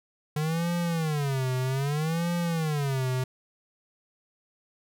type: tone with vibrato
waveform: square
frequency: 148.9 Hz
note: D3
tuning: 24 cents sharp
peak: -26 dBFS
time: 0.36-3.24 s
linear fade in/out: 5 ms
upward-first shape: sine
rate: 0.63 Hz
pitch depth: 260 cents each way
effects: none